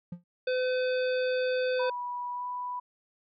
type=tone with exponential decay; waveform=triangle; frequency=174.61 Hz; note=F3; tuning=in tune; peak=-30 dBFS; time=0.12-0.24 s; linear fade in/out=5 ms; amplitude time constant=24 ms
type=harmonic tone; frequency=508 Hz; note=B4; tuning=49 cents sharp; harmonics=1 / 3 / 5 / 7 / 9; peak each=-26 / -36 / -40 / -43 / -45 dBFS; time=0.47-1.9 s; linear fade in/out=5 ms
type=tone with pitch glide; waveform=sine; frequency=978 to 988.2 Hz; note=B5 to B5; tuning=-17 to +1 cents; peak=-32 dBFS; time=1.79-2.8 s; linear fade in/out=10 ms; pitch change=+18 cents; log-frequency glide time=2.32-2.45 s
effects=none